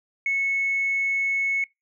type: tone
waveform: sine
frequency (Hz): 2200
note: C#7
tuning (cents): -14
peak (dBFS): -20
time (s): 0.26-1.64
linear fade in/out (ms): 2
effects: noise-tail reverb RT60 0.2 s tail -25 dB re dry + tanh soft clip ceiling -16 dBFS